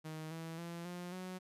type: tone with pitch steps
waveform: sawtooth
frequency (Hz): 157.1 / 163.49 / 170.14 / 177.05 / 184.25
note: D#3 / E3 / F3 / F3 / F#3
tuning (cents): +17 / -14 / -45 / +24 / -7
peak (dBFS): -39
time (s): 0.04-1.39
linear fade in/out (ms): 20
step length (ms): 270
effects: resampled to 32000 Hz